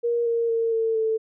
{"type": "tone with pitch steps", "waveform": "sine", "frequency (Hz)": [472, 464.4, 457, 449.6, 442.4], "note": ["A#4", "A#4", "A#4", "A4", "A4"], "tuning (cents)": [22, -7, -34, 37, 9], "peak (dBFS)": -20, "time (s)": [0.03, 1.18], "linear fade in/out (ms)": 20, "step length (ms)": 230, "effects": []}